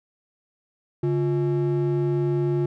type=ring-modulated tone; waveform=triangle; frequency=246.9 Hz; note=B3; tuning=in tune; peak=-15 dBFS; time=1.03-2.66 s; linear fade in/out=5 ms; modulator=105 Hz; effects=none